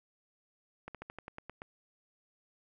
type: slowing click train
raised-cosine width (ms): 0.5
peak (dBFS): -28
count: 9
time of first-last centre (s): 0.88-1.619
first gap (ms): 67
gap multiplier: 1.09
effects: none